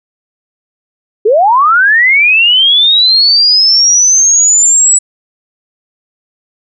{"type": "linear sweep", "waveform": "sine", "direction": "up", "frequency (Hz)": [392, 7902], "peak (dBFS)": -4, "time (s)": [1.25, 4.99], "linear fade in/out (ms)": 10, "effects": []}